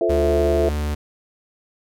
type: chord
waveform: sine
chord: F major seventh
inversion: none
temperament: equal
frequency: 349.2 / 440 / 523.3 / 659.3 Hz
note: F4 / A4 / C5 / E5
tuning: 0 / 0 / 0 / 0 cents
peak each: -21 / -22 / -26 / -21 dBFS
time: 0.01-0.69 s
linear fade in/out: 2 ms
type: tone with pitch glide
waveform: 45% pulse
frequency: 73.42 to 74.32 Hz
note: D2 to D2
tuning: 0 to +21 cents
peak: -21 dBFS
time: 0.09-0.95 s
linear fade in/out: 10 ms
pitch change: +21 cents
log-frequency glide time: 0.21-0.74 s
effects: none